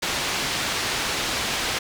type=low-pass noise; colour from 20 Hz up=white; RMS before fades=-26 dBFS; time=0.02-1.79 s; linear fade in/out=10 ms; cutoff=4600 Hz; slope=12 dB/octave; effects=none